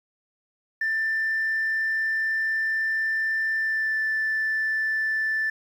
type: tone with pitch glide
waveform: sine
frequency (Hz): 1778 to 1760.6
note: A6 to A6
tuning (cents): +18 to +1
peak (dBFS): -21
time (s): 0.81-5.5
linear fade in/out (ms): 5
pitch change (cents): -17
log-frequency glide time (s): 3.58-3.97
effects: tanh soft clip ceiling -19 dBFS + 9-bit